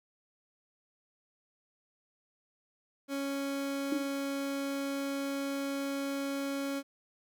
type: tone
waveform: 30% pulse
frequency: 277.2 Hz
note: C#4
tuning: in tune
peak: -30 dBFS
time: 3.08-6.83 s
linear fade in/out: 50 ms
type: tone with exponential decay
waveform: sine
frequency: 297.7 Hz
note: D4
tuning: 24 cents sharp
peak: -25 dBFS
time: 3.92-4.13 s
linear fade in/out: 5 ms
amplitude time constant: 44 ms
effects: none